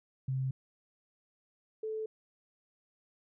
sine tone pair in turn, 131.9 / 436.8 Hz, C3 / A4, +14 / -13 cents, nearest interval octave + major sixth, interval 2073 cents, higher second, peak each -30 / -34 dBFS, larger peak first, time 0.28-0.51 / 1.83-2.06 s, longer neither, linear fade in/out 5 ms, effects none

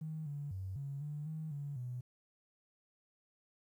triangle tone with pitch steps, 157 / 144.2 / 94.7 / 139.4 / 148.3 / 157.3 / 143.1 / 124.1 Hz, D#3 / D3 / F#2 / C#3 / D3 / D#3 / D3 / B2, +16 / -31 / +41 / +10 / +17 / +19 / -45 / +9 cents, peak -35 dBFS, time 0.01-2.01 s, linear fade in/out 10 ms, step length 250 ms, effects tanh soft clip ceiling -37 dBFS + 12-bit

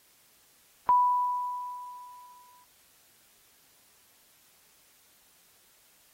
sine tone with exponential decay, 987.8 Hz, B5, in tune, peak -17 dBFS, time 0.89-2.64 s, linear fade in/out 0 ms, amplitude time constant 380 ms, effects white hiss -62 dBFS RMS until 6.13 s + AAC 48 kbps

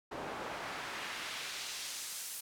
pink noise with band-pass filter sweep, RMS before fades -42 dBFS, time 0.11-2.41 s, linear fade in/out 10 ms, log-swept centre 610 to 11000 Hz, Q 0.79, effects none

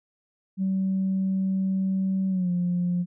sine tone with pitch glide, 190.8 to 177 Hz, G3 to F3, -47 to +23 cents, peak -21 dBFS, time 0.57-3.06 s, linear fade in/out 50 ms, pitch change -130 cents, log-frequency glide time 2.29-2.5 s, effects tanh soft clip ceiling -18 dBFS

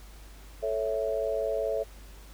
sine chord, A major, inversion none, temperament equal, 440 / 554.4 / 659.3 Hz, A4 / C#5 / E5, 0 / 0 / 0 cents, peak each -31 dBFS, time 0.62-1.84 s, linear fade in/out 20 ms, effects added 50 Hz sine -46 dBFS peak until 2.33 s + pink hiss -54 dBFS RMS until 2.33 s

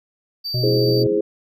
triangle tone, 4636 Hz, D8, 23 cents flat, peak -23 dBFS, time 0.44-1.04 s, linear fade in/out 20 ms
harmonic tone, 123.47 Hz, B2, in tune, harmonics 1 / 3 / 5, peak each -19 / -32 / -33 dBFS, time 0.54-1.07 s, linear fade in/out 5 ms
sine chord, E augmented, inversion none, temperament equal, 329.6 / 415.3 / 523.3 Hz, E4 / G#4 / B#4, 0 / 0 / 0 cents, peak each -22 / -18 / -24 dBFS, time 0.63-1.21 s, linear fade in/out 5 ms
white band-pass noise, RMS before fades -32 dBFS, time 0.65-1.2 s, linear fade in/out 2 ms, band 160 to 340 Hz, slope 96 dB/octave
effects none

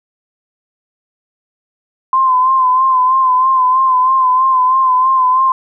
sine tone with vibrato, 1034 Hz, C6, 21 cents flat, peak -8 dBFS, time 2.13-5.52 s, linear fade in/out 2 ms, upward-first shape sine, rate 3.1 Hz, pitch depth 44 cents each way, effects none

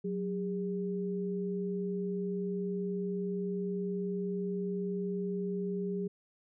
sine tone pair together, 184.49 / 405.4 Hz, F#3 / G#4, -5 / -42 cents, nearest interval octave + major second, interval 1363 cents, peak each -34 / -35 dBFS, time 0.04-6.08 s, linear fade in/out 10 ms, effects none

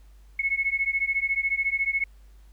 sine beating tone pair, 2186 / 2200 Hz, C#7 / C#7, -25 / -14 cents, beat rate 14 Hz, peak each -26 dBFS, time 0.39-2.04 s, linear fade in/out 5 ms, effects added 50 Hz sine -48 dBFS peak until 2.52 s + pink hiss -65 dBFS RMS until 2.52 s

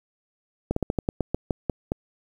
slowing click train, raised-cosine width 2 ms, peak -10 dBFS, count 11, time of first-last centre 0.71-1.919 s, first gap 54 ms, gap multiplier 1.17, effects 8-bit

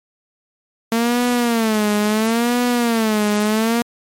sawtooth tone with vibrato, 225.8 Hz, A3, 45 cents sharp, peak -11 dBFS, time 0.92-3.82 s, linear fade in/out 2 ms, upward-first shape sine, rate 0.73 Hz, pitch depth 140 cents each way, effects MP3 64 kbps

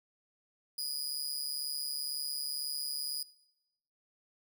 sawtooth tone with amplitude modulation, 4931 Hz, D#8, 16 cents flat, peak -28 dBFS, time 0.78-3.23 s, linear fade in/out 5 ms, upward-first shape sine, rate 142 Hz, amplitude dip 75%, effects noise-tail reverb RT60 0.9 s tail -21 dB re dry

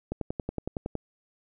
click train, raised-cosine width 2 ms, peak -17 dBFS, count 10, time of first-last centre 0.12-0.953 s, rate 10.8 Hz, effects none

